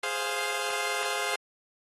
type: chord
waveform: 10% pulse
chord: F minor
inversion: first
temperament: equal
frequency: 415.3 / 523.3 / 698.5 Hz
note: Ab4 / C5 / F5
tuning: 0 / 0 / 0 cents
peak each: -25 dBFS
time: 0.03-1.36 s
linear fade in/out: 5 ms
effects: AAC 32 kbps